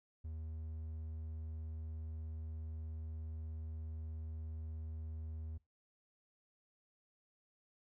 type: tone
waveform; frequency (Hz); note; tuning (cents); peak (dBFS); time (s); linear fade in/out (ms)
triangle; 79.2; D#2; +31; -40; 0.24-5.58; 10
effects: noise-tail reverb RT60 0.2 s tail -22 dB re dry